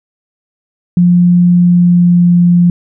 sine tone with pitch glide, 176.2 to 174.78 Hz, F3 to F3, +16 to +2 cents, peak -4 dBFS, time 0.97-2.7 s, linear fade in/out 2 ms, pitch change -14 cents, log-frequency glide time 1.54-2.33 s, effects none

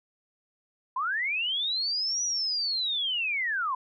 sine linear two-way sweep, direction up then down, 975 to 5900 to 975 Hz, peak -26 dBFS, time 0.96-3.75 s, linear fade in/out 5 ms, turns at 2.23 s, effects none

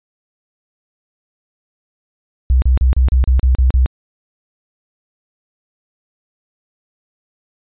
sine tone bursts, 63.7 Hz, C2, 46 cents flat, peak -8 dBFS, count 9, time 2.5-3.86 s, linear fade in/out 0 ms, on 120 ms, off 35 ms, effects resampled to 8000 Hz

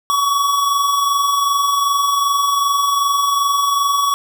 square tone pair together, 1107.4 / 1130 Hz, C#6 / C#6, -2 / +33 cents, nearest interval unison, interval 35 cents, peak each -25 / -15 dBFS, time 0.1-4.14 s, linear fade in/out 0 ms, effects none

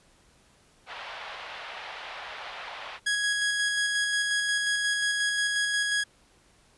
pink band-pass noise, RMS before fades -40 dBFS, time 0.86-3 s, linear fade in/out 50 ms, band 650 to 3700 Hz, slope 24 dB/octave
sawtooth tone with tremolo, 1661.2 Hz, G#6, in tune, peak -20 dBFS, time 3.06-6.04 s, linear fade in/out 10 ms, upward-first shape square, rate 5.6 Hz, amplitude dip 25%
effects pink hiss -61 dBFS RMS until 6.77 s + resampled to 24000 Hz

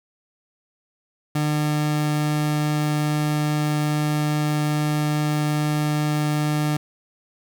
30% pulse tone, 150.2 Hz, D3, 39 cents sharp, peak -17 dBFS, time 1.35-6.77 s, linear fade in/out 5 ms, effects none

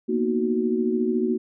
sine chord, B major seventh, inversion third, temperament equal, 233.1 / 246.9 / 311.1 / 370 Hz, A#3 / B3 / D#4 / F#4, 0 / 0 / 0 / 0 cents, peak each -24 / -29 / -29 / -24 dBFS, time 0.08-1.38 s, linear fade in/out 20 ms, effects none

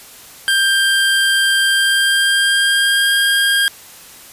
25% pulse tone with pitch glide, 1586 to 1612.8 Hz, G6 to G6, +20 to +49 cents, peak -8 dBFS, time 0.48-3.68 s, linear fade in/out 0 ms, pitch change +29 cents, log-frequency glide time 1.68-3.14 s, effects white hiss -39 dBFS RMS until 4.32 s + resampled to 32000 Hz

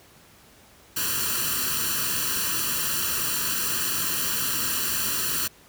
white noise with comb filter, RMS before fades -26 dBFS, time 0.96-5.48 s, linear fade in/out 10 ms, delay 0.69 ms, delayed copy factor +0.9, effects pink hiss -53 dBFS RMS until 5.68 s + high-pass 60 Hz 12 dB/octave

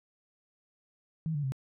sine tone with pitch steps, 160 / 145.88 / 133 Hz, D#3 / D3 / C3, +49 / -11 / +29 cents, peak -29 dBFS, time 1.26-1.521 s, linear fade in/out 0 ms, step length 87 ms, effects none

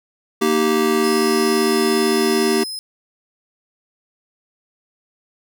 square chord, Eb major, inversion second, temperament just, 233.3 / 311.1 / 388.9 Hz, Bb3 / Eb4 / G4, +2 / 0 / -14 cents, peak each -21 / -23 / -18 dBFS, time 0.41-2.64 s, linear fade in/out 10 ms
sawtooth tone, 5100 Hz, D#8, 42 cents sharp, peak -24 dBFS, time 1.04-2.79 s, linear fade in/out 0 ms
effects none

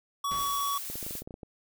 square tone, 1129 Hz, C#6, 31 cents sharp, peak -29 dBFS, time 0.24-0.78 s, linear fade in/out 5 ms
pink noise with exponential decay, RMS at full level -40 dBFS, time 0.31-0.96 s, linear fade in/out 1 ms, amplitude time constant 140 ms
blue noise, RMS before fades -38 dBFS, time 0.35-1.23 s, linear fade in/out 50 ms
clicks, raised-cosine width 2 ms, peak -28 dBFS, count 11, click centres 0.9 / 0.956 / 1.028 / 1.065 / 1.109 / 1.153 / 1.22 / 1.275 / 1.308 / 1.341 / 1.432 s
effects none

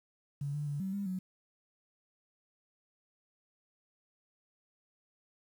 sine tone with pitch steps, 142.1 / 147.6 / 144.3 / 191.3 / 200.5 / 185.3 Hz, C#3 / D3 / D3 / G3 / G3 / F#3, +43 / +9 / -30 / -42 / +39 / +3 cents, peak -33 dBFS, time 0.41-1.19 s, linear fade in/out 5 ms, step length 130 ms, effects 10-bit

